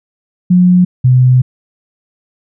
sine tone pair in turn, 180.2 / 127.09 Hz, F#3 / C3, -45 / -50 cents, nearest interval tritone, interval 605 cents, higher first, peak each -4 dBFS, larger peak neither, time 0.5-0.85 / 1.04-1.42 s, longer second, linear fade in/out 10 ms, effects none

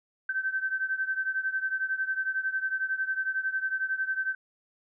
sine beating tone pair, 1542 / 1553 Hz, G6 / G6, -29 / -17 cents, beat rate 11 Hz, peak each -29 / -32 dBFS, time 0.29-4.35 s, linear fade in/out 5 ms, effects none

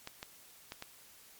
clicks, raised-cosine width 0.2 ms, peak -24 dBFS, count 4, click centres 0.074 / 0.229 / 0.721 / 0.824 s, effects white hiss -58 dBFS RMS until 1.39 s + MP3 96 kbps

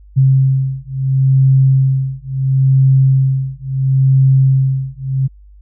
sine beating tone pair, 133.2 / 133.93 Hz, C3 / C3, +31 / +41 cents, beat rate 0.73 Hz, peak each -12 dBFS, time 0.16-5.28 s, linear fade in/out 20 ms, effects added 50 Hz sine -38 dBFS peak until 5.61 s

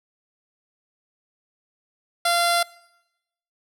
10% pulse tone with notch filter, 690 Hz, F5, 21 cents flat, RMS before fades -20 dBFS, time 2.25-2.63 s, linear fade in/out 5 ms, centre 2500 Hz, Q 1.4, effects noise-tail reverb RT60 0.9 s tail -22 dB re dry + low-pass 12000 Hz 12 dB/octave

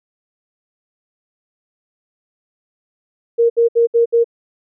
sine tone bursts, 466.5 Hz, A#4, 1 cent sharp, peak -9 dBFS, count 5, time 3.38-4.244 s, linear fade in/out 20 ms, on 120 ms, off 66 ms, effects none

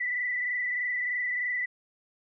sine tone with frequency modulation, 1975.5 Hz, B6, in tune, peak -27 dBFS, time 0-1.66 s, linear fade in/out 10 ms, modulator 23.2 Hz, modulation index 1.8, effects none

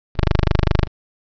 10% pulse tone, 25 Hz, G0, 35 cents sharp, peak -6 dBFS, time 0.15-0.88 s, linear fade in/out 50 ms, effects resampled to 11025 Hz + 8-bit

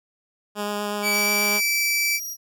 10% pulse tone with vibrato, 206.6 Hz, G#3, 9 cents flat, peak -17 dBFS, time 0.55-1.61 s, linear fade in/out 50 ms, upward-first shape sine, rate 8.2 Hz, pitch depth 9 cents each way
sawtooth tone with pitch glide, 2303 to 2319 Hz, D7 to D7, -34 to -22 cents, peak -17 dBFS, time 1.02-2.2 s, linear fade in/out 50 ms, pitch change +12 cents, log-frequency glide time 1.18-1.29 s
25% pulse tone, 5710 Hz, F8, 37 cents sharp, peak -25 dBFS, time 1.11-2.37 s, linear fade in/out 50 ms
effects none

